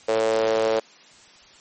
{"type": "tone with high-pass filter", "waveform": "sawtooth", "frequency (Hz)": 111.2, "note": "A2", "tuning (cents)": 19, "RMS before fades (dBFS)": -21, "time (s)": [0.08, 0.8], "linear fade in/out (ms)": 10, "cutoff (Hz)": 500, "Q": 9.3, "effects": ["white hiss -50 dBFS RMS until 1.6 s", "MP3 32 kbps"]}